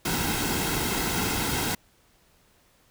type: noise with comb filter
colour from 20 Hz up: pink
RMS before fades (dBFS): -27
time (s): 0.05-1.75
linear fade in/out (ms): 5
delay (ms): 1.7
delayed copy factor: -0.6
effects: pink hiss -62 dBFS RMS until 2.9 s